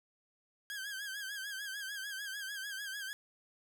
sawtooth tone with vibrato, 1607 Hz, G6, 43 cents sharp, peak -36 dBFS, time 0.7-3.13 s, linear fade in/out 0 ms, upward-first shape sine, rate 6.7 Hz, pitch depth 85 cents each way, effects none

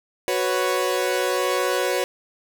sawtooth chord, F# suspended fourth, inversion none, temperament equal, 370 / 493.9 / 554.4 Hz, F#4 / B4 / C#5, 0 / 0 / 0 cents, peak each -21 dBFS, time 0.28-2.04 s, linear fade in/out 0 ms, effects none

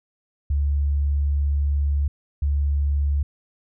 sine tone pair in turn, 71.5 / 71.5 Hz, D2 / D2, -46 / -46 cents, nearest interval unison, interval 0 cents, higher neither, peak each -18 dBFS, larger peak neither, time 0.5-2.08 / 2.42-3.23 s, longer first, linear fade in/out 5 ms, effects none

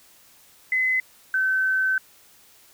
sine tone pair in turn, 2032 / 1533 Hz, B6 / G6, +49 / -39 cents, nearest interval perfect fourth, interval 488 cents, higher first, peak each -19 / -19 dBFS, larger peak neither, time 0.72-1 / 1.34-1.98 s, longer second, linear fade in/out 2 ms, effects white hiss -54 dBFS RMS until 2.73 s

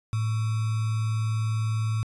sine tone with sample-and-hold, 110 Hz, A2, in tune, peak -23 dBFS, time 0.13-2.03 s, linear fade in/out 0 ms, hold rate 1225 Hz, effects resampled to 24000 Hz

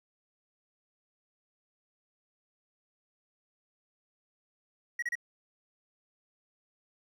triangle tone bursts, 1909 Hz, A#6, 41 cents sharp, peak -28 dBFS, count 3, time 4.99-5.154 s, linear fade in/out 5 ms, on 34 ms, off 31 ms, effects none

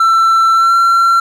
triangle tone with pitch glide, 1339 to 1360.8 Hz, E6 to F6, +27 to -45 cents, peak -5 dBFS, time 0-1.2 s, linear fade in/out 5 ms, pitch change +28 cents, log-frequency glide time 0.54-0.74 s, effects none

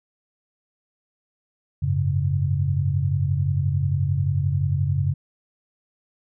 sine chord, F# suspended second, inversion none, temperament equal, 92.5 / 103.83 / 138.59 Hz, F#2 / G#2 / C#3, 0 / 0 / 0 cents, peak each -23 / -27 / -22 dBFS, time 1.82-5.14 s, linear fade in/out 10 ms, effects none

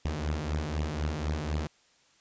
sawtooth beating tone pair, 73.42 / 77.42 Hz, D2 / D#2, 0 / -8 cents, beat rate 4 Hz, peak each -29 / -28 dBFS, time 0.05-1.67 s, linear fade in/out 0 ms, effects white hiss -64 dBFS RMS until 2.2 s + resampled to 16000 Hz

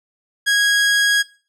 sawtooth tone, 1649 Hz, G#6, 13 cents flat, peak -10 dBFS, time 0.46-1.23 s, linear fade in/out 20 ms, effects noise-tail reverb RT60 0.4 s tail -20 dB re dry + low-pass 10000 Hz 12 dB/octave

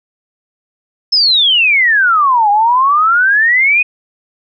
sine exponential two-way sweep, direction down then up, 5300 to 804 to 2527 Hz, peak -7 dBFS, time 1.12-3.83 s, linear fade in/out 10 ms, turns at 2.5 s, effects none

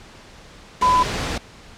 sine tone in noise, 1004 Hz, B5, 28 cents sharp, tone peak -13 dBFS, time 0.82-1.03 s, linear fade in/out 5 ms, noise pink, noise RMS -25 dBFS, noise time 0.81-1.38 s, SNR +9 dB, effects pink hiss -44 dBFS RMS until 1.77 s + low-pass 6000 Hz 12 dB/octave

